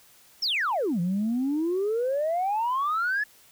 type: exponential two-way sweep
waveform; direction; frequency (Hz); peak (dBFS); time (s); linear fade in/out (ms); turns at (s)
sine; down then up; 5690 to 168.2 to 1742; -22; 0.42-3.24; 10; 1
effects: tanh soft clip ceiling -20 dBFS + white hiss -56 dBFS RMS until 3.51 s